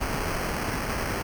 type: noise with sample-and-hold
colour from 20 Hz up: pink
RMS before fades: -29 dBFS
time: 0-1.23 s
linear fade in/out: 20 ms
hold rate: 3675 Hz
effects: none